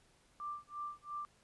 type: tone with tremolo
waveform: sine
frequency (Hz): 1181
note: D6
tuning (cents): +9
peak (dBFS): -38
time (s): 0.4-1.25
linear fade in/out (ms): 0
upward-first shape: sine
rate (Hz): 2.9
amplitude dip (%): 100
effects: pink hiss -69 dBFS RMS until 1.43 s + resampled to 24000 Hz